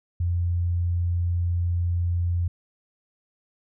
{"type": "tone", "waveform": "sine", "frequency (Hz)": 87, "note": "F2", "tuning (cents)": -6, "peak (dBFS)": -21, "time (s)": [0.2, 2.48], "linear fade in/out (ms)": 5, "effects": []}